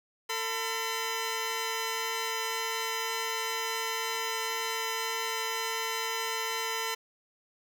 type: tone pair together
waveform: 10% pulse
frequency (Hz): 450.5 / 1012.3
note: A4 / B5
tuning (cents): +41 / +42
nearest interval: octave + major second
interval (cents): 1401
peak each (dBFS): -25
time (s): 0.29-6.95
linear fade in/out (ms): 10
effects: none